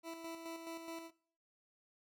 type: tone with tremolo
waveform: 20% pulse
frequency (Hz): 330.1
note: E4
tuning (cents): +2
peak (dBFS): -38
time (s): 0.03-1.11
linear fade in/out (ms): 50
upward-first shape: square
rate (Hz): 4.7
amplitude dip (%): 45
effects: noise-tail reverb RT60 0.5 s tail -20 dB re dry